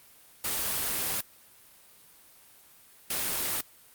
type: noise bursts at uneven times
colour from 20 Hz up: white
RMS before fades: -30 dBFS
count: 2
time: 0.44-1.21 / 3.1-3.61 s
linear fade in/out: 5 ms
effects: white hiss -56 dBFS RMS until 3.94 s + Opus 32 kbps